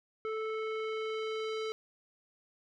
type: tone with low-pass filter sweep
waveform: square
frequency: 438.3 Hz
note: A4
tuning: 7 cents flat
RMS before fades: -36 dBFS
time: 0.25-1.72 s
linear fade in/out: 0 ms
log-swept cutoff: 1800 to 4300 Hz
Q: 1.5
effects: none